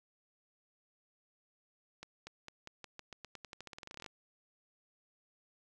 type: accelerating click train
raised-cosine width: 0.2 ms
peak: -29 dBFS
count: 24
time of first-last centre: 2.03-4.062 s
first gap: 240 ms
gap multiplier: 0.89
effects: none